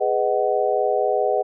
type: chord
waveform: sine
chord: G# minor seventh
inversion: none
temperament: just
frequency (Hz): 415.3 / 498.4 / 623 / 747.5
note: G#4 / B4 / D#5 / F#5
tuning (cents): 0 / +16 / +2 / +17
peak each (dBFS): -23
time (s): 0-1.43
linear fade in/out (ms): 20
effects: none